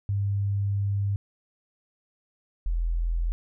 sine tone pair in turn, 100 / 42.04 Hz, G2 / E1, +35 / +35 cents, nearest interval octave + minor third, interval 1500 cents, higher first, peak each -23 dBFS, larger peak neither, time 0.09-1.16 / 2.66-3.32 s, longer first, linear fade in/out 0 ms, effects none

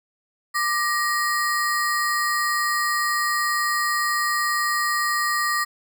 square ring-modulated tone, 1536 Hz, G6, 36 cents flat, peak -18 dBFS, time 0.54-5.65 s, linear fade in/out 20 ms, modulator 351 Hz, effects none

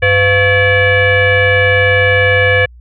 sine tone with frequency modulation, 1108.7 Hz, C#6, in tune, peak -7 dBFS, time 0.02-2.66 s, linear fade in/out 10 ms, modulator 603 Hz, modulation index 2.2, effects added 60 Hz sine -35 dBFS peak until 2.8 s

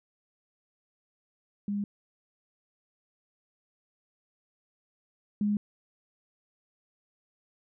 sine tone pair in turn, 203.3 / 207.1 Hz, G#3 / G#3, -37 / -5 cents, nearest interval unison, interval 32 cents, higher second, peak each -28 / -24 dBFS, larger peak second, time 1.68-1.84 / 5.41-5.57 s, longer neither, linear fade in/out 2 ms, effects none

